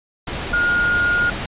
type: tone in noise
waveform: sine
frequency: 1428 Hz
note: F6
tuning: 38 cents sharp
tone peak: -15 dBFS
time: 0.53-1.3 s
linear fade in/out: 5 ms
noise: pink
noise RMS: -26 dBFS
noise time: 0.27-1.46 s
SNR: +8 dB
effects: resampled to 8000 Hz